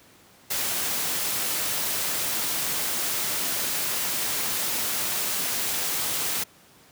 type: noise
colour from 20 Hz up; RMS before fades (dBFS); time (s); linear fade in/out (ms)
white; -27; 0.5-6.44; 10
effects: pink hiss -54 dBFS RMS until 6.91 s + high-pass 100 Hz 12 dB/octave